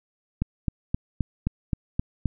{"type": "click train", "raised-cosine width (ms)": 5, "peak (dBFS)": -11, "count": 8, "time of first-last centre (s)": [0.42, 2.257], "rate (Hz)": 3.81, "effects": []}